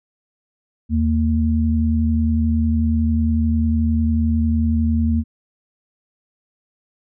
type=tone pair together; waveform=sine; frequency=79.86 / 228.5 Hz; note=D#2 / A#3; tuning=+46 / -34 cents; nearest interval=octave + tritone; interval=1820 cents; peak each=-17 / -18 dBFS; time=0.89-5.24 s; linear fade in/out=50 ms; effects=none